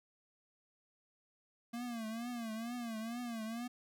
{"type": "tone with vibrato", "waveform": "square", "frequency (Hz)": 231.4, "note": "A#3", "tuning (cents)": -13, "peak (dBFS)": -40, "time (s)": [1.73, 3.68], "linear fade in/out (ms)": 10, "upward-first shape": "triangle", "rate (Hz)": 2.2, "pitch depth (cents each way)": 120, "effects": []}